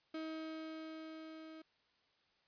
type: tone with level ramp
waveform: 35% pulse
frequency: 317.6 Hz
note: D#4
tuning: 36 cents sharp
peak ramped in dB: -39 to -49 dBFS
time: 0.14-1.62 s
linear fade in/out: 5 ms
effects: white hiss -75 dBFS RMS until 2.47 s + resampled to 11025 Hz